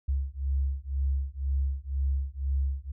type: beating tone pair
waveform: sine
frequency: 67.3 / 69.3 Hz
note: C2 / C#2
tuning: +49 / 0 cents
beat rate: 2 Hz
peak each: -29 dBFS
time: 0.08-2.92 s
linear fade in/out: 10 ms
effects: none